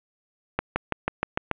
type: accelerating click train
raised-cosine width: 0.5 ms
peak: -8 dBFS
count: 7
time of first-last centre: 0.59-1.513 s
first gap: 170 ms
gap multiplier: 0.96
effects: resampled to 8000 Hz + 7-bit